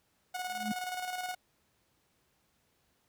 sawtooth tone with tremolo, 731 Hz, F#5, 21 cents flat, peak -30 dBFS, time 0.34-1.35 s, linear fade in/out 10 ms, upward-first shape square, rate 19 Hz, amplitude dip 45%
sine tone with exponential growth, 212.6 Hz, G#3, 41 cents sharp, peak -28 dBFS, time 0.47-0.72 s, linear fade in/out 5 ms, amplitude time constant 54 ms
effects pink hiss -73 dBFS RMS until 3.08 s + high-pass 60 Hz 12 dB/octave

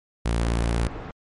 sawtooth tone, 57.5 Hz, A#1, 23 cents flat, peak -17 dBFS, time 0.25-0.88 s, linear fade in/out 10 ms
pink low-pass noise, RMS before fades -36 dBFS, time 0.4-1.11 s, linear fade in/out 2 ms, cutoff 1500 Hz, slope 12 dB/octave
effects MP3 48 kbps

